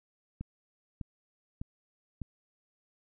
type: click train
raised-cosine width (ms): 5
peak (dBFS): -25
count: 4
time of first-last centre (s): 0.41-2.217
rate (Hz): 1.66
effects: none